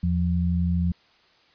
sine tone pair together, 82.34 / 174.61 Hz, E2 / F3, -1 / 0 cents, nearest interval octave + minor second, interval 1301 cents, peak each -23 dBFS, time 0.03-0.92 s, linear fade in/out 5 ms, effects white hiss -59 dBFS RMS until 1.54 s + resampled to 11025 Hz

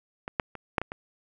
clicks, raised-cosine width 0.5 ms, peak -19 / -9 / -24 / -8 / -15 / -20 dBFS, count 6, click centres 0.279 / 0.398 / 0.553 / 0.782 / 0.816 / 0.919 s, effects none

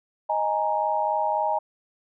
sine chord, D# suspended fourth, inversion none, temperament just, 622.3 / 829.7 / 933.4 Hz, D#5 / G#5 / A#5, 0 / -2 / +2 cents, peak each -27 / -25 / -26 dBFS, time 0.29-1.59 s, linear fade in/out 10 ms, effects none

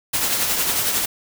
white noise with tremolo, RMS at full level -19 dBFS, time 0.13-1.06 s, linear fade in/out 10 ms, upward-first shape triangle, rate 11 Hz, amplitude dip 45%, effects none

